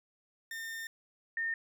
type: tone pair in turn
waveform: 40% pulse / sine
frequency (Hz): 1813 / 1823.4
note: A#6 / A#6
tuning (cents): -49 / -39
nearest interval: unison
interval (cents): 10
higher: second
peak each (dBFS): -38 / -31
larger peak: second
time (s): 0.51-0.87 / 1.37-1.54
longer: first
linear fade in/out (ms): 2
effects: none